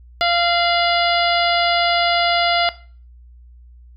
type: harmonic tone with a mistuned harmonic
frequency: 691 Hz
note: F5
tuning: 19 cents flat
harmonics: 1 / 2 / 3 / 4 / 5 / 6 / 7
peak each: -18 / -21 / -23 / -24 / -25 / -26 / -26 dBFS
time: 0.21-2.69 s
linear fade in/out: 0 ms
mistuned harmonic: 4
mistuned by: +75 cents
effects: noise-tail reverb RT60 0.4 s tail -17 dB re dry + added 60 Hz sine -41 dBFS peak until 3.96 s